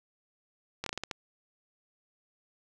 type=slowing click train; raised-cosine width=0.2 ms; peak=-17 dBFS; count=7; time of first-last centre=0.84-1.112 s; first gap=23 ms; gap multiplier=1.27; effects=none